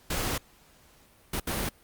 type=noise bursts at uneven times; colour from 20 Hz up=pink; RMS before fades=-30 dBFS; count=3; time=0.1-0.38 / 1.33-1.4 / 1.47-1.69 s; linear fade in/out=5 ms; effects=pink hiss -59 dBFS RMS until 1.83 s + Opus 48 kbps